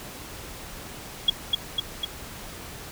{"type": "tone with echo", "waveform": "sine", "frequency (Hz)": 3322, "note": "G#7", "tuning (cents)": 0, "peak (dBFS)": -14, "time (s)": [1.28, 1.3], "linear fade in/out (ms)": 5, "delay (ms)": 250, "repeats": 3, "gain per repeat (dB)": -3, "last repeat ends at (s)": 2.05, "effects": ["pink hiss -40 dBFS RMS until 2.91 s"]}